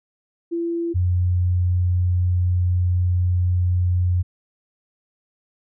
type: tone pair in turn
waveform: sine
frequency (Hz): 338.3 / 89.6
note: E4 / F2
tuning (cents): +45 / +45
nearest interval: octave + major seventh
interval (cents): 2300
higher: first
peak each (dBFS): -21 / -16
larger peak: second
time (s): 0.51-0.94 / 0.94-4.23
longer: second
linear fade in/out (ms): 20
effects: none